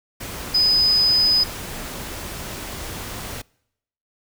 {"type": "tone in noise", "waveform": "sine", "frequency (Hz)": 5010, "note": "D#8", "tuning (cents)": 11, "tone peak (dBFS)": -14, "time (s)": [0.54, 1.44], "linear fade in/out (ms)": 10, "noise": "pink", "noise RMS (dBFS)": -32, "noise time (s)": [0.2, 3.42], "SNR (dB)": 15, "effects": ["noise-tail reverb RT60 0.8 s tail -26 dB re dry"]}